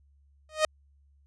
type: tone with exponential growth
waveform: sawtooth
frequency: 621 Hz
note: D#5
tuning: 3 cents flat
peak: -14 dBFS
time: 0.49-0.65 s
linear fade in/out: 2 ms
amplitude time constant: 34 ms
effects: added 70 Hz sine -59 dBFS peak until 1.26 s + resampled to 22050 Hz

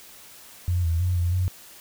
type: tone with pitch steps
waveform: sine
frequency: 88.8 / 82.9 / 90.1 / 86.9 / 91.4 Hz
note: F2 / E2 / F#2 / F2 / F#2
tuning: +29 / +10 / -45 / -8 / -21 cents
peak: -20 dBFS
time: 0.68-1.48 s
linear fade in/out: 0 ms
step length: 160 ms
effects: white hiss -47 dBFS RMS until 1.8 s

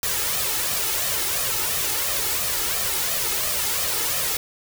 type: noise with flanger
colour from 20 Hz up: white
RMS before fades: -24 dBFS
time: 0.03-4.37 s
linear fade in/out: 2 ms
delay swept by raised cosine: 1.6 to 2.36 ms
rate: 2.9 Hz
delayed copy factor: +0.6
effects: none

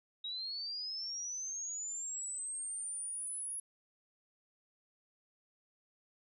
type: linear sweep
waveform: sine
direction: up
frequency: 3788 to 10548 Hz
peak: -38 dBFS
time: 0.24-3.6 s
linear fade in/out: 5 ms
effects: none

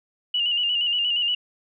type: tone with vibrato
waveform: sine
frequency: 2876 Hz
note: F#7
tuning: 50 cents flat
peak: -20 dBFS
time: 0.34-1.35 s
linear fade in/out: 5 ms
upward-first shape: square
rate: 8.5 Hz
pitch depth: 42 cents each way
effects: none

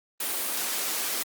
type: high-pass noise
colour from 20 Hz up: white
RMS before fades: -29 dBFS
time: 0.2-1.23 s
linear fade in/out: 5 ms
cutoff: 220 Hz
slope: 24 dB/octave
effects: Opus 32 kbps

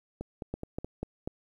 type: two click trains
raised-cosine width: 2 ms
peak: -23 / -20 dBFS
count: 4 / 4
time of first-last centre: 0.21-0.846 / 0.54-1.275 s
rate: 4.72 / 4.08 Hz
effects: 10-bit

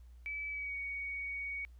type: tone with pitch glide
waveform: sine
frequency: 2300 to 2241 Hz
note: D7 to C#7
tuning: -37 to +18 cents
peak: -37 dBFS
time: 0.26-1.65 s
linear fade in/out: 0 ms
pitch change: -45 cents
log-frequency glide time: 0.49-0.76 s
effects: added 60 Hz sine -52 dBFS peak until 1.79 s + pink hiss -75 dBFS RMS until 1.79 s

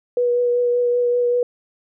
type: tone with vibrato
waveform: sine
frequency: 486 Hz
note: B4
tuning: 28 cents flat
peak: -15 dBFS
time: 0.17-1.43 s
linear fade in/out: 2 ms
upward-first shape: triangle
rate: 5.2 Hz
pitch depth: 16 cents each way
effects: none

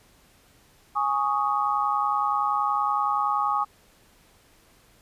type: chord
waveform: sine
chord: Ab suspended fourth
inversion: none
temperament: equal with one note detuned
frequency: 830.6 / 1113.9 / 1244.5 Hz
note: Ab5 / Db6 / Eb6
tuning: 0 / +8 / 0 cents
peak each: -26 dBFS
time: 0.95-3.65 s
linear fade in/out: 20 ms
effects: pink hiss -58 dBFS RMS until 5.01 s + resampled to 32000 Hz

